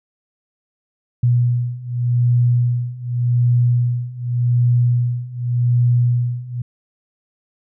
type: beating tone pair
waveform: sine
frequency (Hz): 121 / 121.86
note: B2 / B2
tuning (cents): -35 / -23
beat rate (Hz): 0.86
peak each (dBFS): -18 / -16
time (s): 1.23-6.62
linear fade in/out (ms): 5
effects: none